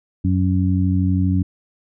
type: harmonic tone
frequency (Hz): 92.5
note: F#2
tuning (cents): 0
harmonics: 1 / 2 / 3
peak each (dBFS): -17 / -20 / -22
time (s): 0.24-1.43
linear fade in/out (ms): 10
effects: none